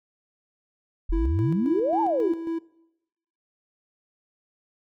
sine exponential two-way sweep, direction up then down, 35.32 to 923 to 309.5 Hz, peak -21 dBFS, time 1.09-2.33 s, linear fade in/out 10 ms, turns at 2.01 s
triangle tone with tremolo, 330 Hz, E4, 2 cents sharp, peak -23 dBFS, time 1.12-2.59 s, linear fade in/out 10 ms, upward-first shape square, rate 3.7 Hz, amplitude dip 50%
effects noise-tail reverb RT60 0.9 s tail -22 dB re dry

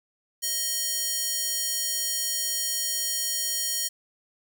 square tone with high-pass filter, 626 Hz, D#5, 10 cents sharp, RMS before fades -28 dBFS, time 0.42-3.89 s, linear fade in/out 20 ms, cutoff 5900 Hz, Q 1, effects none

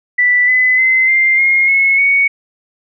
sine tone with pitch steps, 1974 / 2014 / 2055 / 2097 / 2140 / 2184 / 2229 Hz, B6 / B6 / C7 / C7 / C7 / C#7 / C#7, -1 / +33 / -32 / +3 / +38 / -26 / +9 cents, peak -8 dBFS, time 0.18-2.28 s, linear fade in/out 10 ms, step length 300 ms, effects none

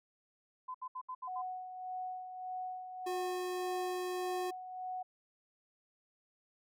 sine tone bursts, 1019 Hz, C6, 46 cents flat, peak -39 dBFS, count 6, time 0.68-1.42 s, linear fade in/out 10 ms, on 65 ms, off 70 ms
sine tone with tremolo, 739 Hz, F#5, 2 cents flat, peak -37 dBFS, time 1.27-5.03 s, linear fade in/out 10 ms, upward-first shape sine, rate 1.7 Hz, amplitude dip 55%
square tone, 362.2 Hz, F#4, 37 cents flat, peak -37 dBFS, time 3.06-4.51 s, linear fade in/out 10 ms
effects none

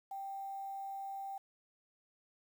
sine tone with quantisation, 784 Hz, G5, in tune, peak -40 dBFS, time 0.11-1.38 s, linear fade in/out 5 ms, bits 10, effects none

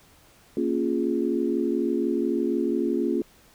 sine chord, Bb minor seventh, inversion none, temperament equal, 233.1 / 277.2 / 349.2 / 415.3 Hz, Bb3 / Db4 / F4 / Ab4, 0 / 0 / 0 / 0 cents, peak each -28 / -27 / -26 / -30 dBFS, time 0.57-3.22 s, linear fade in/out 2 ms, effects pink hiss -56 dBFS RMS until 3.54 s

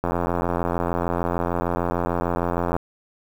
click train, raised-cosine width 1 ms, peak -9 dBFS, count 237, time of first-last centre 0.04-2.765 s, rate 86.6 Hz, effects 7-bit

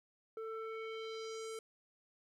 square tone with low-pass filter sweep, 444.9 Hz, A4, 19 cents sharp, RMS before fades -44 dBFS, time 0.37-1.59 s, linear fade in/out 2 ms, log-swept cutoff 980 to 10000 Hz, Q 2.1, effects 13-bit

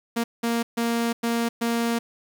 sawtooth tone bursts at uneven times, 233.1 Hz, A#3, in tune, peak -18 dBFS, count 5, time 0.16-0.24 / 0.43-0.63 / 0.77-1.13 / 1.23-1.49 / 1.61-1.99 s, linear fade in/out 10 ms, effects 8-bit

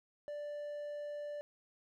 triangle tone, 587.3 Hz, D5, in tune, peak -38 dBFS, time 0.28-1.41 s, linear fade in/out 0 ms, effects none

